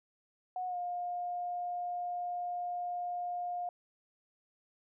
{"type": "tone with pitch glide", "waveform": "sine", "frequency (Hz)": [733, 709.3], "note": ["F#5", "F5"], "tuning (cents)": [-16, 27], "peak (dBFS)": -34, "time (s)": [0.56, 3.69], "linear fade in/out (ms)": 2, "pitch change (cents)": -57, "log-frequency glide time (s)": [0.67, 0.77], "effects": []}